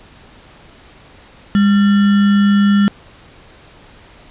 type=tone with sample-and-hold; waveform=sine; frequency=202.5 Hz; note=G#3; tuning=43 cents flat; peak=-8 dBFS; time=1.55-2.88 s; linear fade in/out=0 ms; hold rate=1575 Hz; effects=pink hiss -43 dBFS RMS until 4.3 s + resampled to 8000 Hz